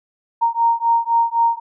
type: beating tone pair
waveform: sine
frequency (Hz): 926 / 929.9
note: A#5 / A#5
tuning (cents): -12 / -5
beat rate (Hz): 3.9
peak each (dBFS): -17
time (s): 0.41-1.6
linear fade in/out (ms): 20
effects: none